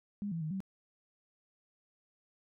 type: tone with pitch steps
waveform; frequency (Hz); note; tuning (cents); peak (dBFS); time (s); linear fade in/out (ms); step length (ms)
sine; 203.9 / 165.8 / 155.6 / 191.9; G#3 / E3 / D#3 / G3; -32 / +10 / 0 / -37; -34; 0.22-0.604; 0; 96
effects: none